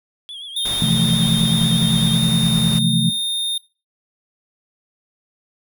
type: tone with vibrato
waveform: triangle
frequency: 3322 Hz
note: G#7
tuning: in tune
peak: -29 dBFS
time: 0.29-2.18 s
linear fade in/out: 0 ms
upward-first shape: triangle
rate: 8.1 Hz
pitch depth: 94 cents each way
type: tone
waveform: square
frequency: 3656 Hz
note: A#7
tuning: 34 cents flat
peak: -20 dBFS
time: 0.56-3.58 s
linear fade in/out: 5 ms
type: noise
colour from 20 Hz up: pink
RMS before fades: -30 dBFS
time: 0.65-2.79 s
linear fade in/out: 5 ms
type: chord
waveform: sine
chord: F major seventh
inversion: second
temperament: equal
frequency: 130.81 / 164.81 / 174.61 / 220 Hz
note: C3 / E3 / F3 / A3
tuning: 0 / 0 / 0 / 0 cents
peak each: -21 dBFS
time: 0.82-3.1 s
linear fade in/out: 2 ms
effects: noise-tail reverb RT60 0.3 s tail -19 dB re dry